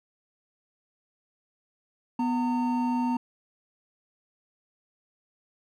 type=tone pair together; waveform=triangle; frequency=246.9 / 913.5 Hz; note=B3 / A#5; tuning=0 / -35 cents; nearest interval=octave + major seventh; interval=2265 cents; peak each=-23 / -28 dBFS; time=2.19-3.17 s; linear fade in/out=5 ms; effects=none